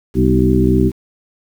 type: harmonic tone with a mistuned harmonic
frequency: 63.8 Hz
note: C2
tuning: 43 cents flat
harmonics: 1 / 2 / 3 / 4 / 5 / 6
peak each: -17 / -17 / -17 / -17 / -17 / -17 dBFS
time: 0.14-0.92 s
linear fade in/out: 50 ms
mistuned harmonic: 4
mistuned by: -52 cents
effects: 7-bit